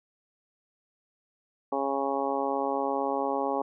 harmonic tone, 137.8 Hz, C#3, 10 cents flat, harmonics 2 / 3 / 4 / 5 / 6 / 7 / 8, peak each -34 / -33 / -32 / -36 / -31 / -38 / -36 dBFS, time 1.72-3.62 s, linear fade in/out 5 ms, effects none

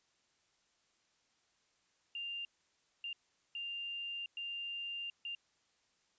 sine tone bursts at uneven times, 2794 Hz, F7, in tune, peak -39 dBFS, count 5, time 2.15-2.45 / 3.04-3.13 / 3.55-4.26 / 4.37-5.1 / 5.25-5.35 s, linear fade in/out 2 ms, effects white hiss -75 dBFS RMS until 6.18 s + resampled to 16000 Hz

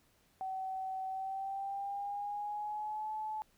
sine tone with pitch glide, 760 to 863 Hz, F#5 to A5, +46 to -34 cents, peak -36 dBFS, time 0.41-3.42 s, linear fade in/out 0 ms, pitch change +220 cents, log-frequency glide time 1.08-3.11 s, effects pink hiss -70 dBFS RMS until 3.57 s

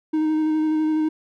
triangle tone with vibrato, 311.1 Hz, D#4, in tune, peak -16 dBFS, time 0.13-1.09 s, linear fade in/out 10 ms, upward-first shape square, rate 12 Hz, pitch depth 12 cents each way, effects none

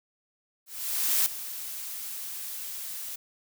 blue noise with ADSR envelope, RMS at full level -23 dBFS, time 0.66-3.16 s, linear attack 600 ms, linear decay 4 ms, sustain -14 dB, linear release 8 ms, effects none

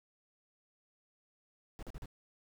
brown noise bursts, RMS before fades -44 dBFS, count 4, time 1.79-2.058 s, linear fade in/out 0 ms, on 37 ms, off 40 ms, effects none

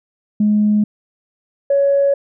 sine tone pair in turn, 210.1 / 559 Hz, G#3 / C#5, +20 / +14 cents, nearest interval octave + perfect fourth, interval 1694 cents, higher second, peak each -10 dBFS, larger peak neither, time 0.4-0.84 / 1.7-2.14 s, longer neither, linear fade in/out 5 ms, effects tanh soft clip ceiling -6 dBFS

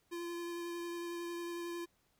square tone with vibrato, 343.8 Hz, F4, 27 cents flat, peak -40 dBFS, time 0.11-1.86 s, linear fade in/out 20 ms, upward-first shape sine, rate 11 Hz, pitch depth 12 cents each way, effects pink hiss -75 dBFS RMS until 2.19 s

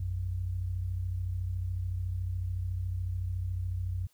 sine tone pair together, 57.64 / 91.5 Hz, A#1 / F#2, -19 / -19 cents, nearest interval minor sixth, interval 800 cents, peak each -37 / -31 dBFS, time 0-4.07 s, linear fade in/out 5 ms, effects white hiss -69 dBFS RMS until 4.13 s

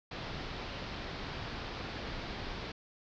pink low-pass noise, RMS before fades -41 dBFS, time 0.11-2.72 s, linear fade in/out 5 ms, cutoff 5000 Hz, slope 48 dB/octave, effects none

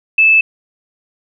sine tone, 2623 Hz, E7, 9 cents flat, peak -6 dBFS, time 0.18-0.41 s, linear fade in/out 5 ms, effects none

